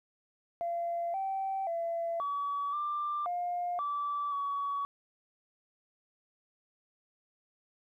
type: tone with pitch steps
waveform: sine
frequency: 685 / 774 / 674 / 1138 / 1185 / 707 / 1159 / 1129 Hz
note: F5 / G5 / E5 / C#6 / D6 / F5 / D6 / C#6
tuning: -34 / -22 / +38 / +45 / +15 / +21 / -23 / +31 cents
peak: -30 dBFS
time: 0.61-4.85 s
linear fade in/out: 0 ms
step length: 530 ms
effects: tanh soft clip ceiling -26 dBFS + 12-bit